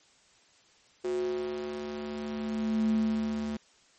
square tone with high-pass filter sweep, 73.42 Hz, D2, in tune, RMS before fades -31 dBFS, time 1.04-3.57 s, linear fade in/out 5 ms, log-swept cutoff 380 to 180 Hz, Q 8, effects white hiss -62 dBFS RMS until 3.98 s + MP3 32 kbps

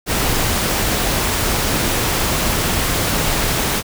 pink noise, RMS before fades -18 dBFS, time 0.06-3.83 s, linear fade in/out 50 ms, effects none

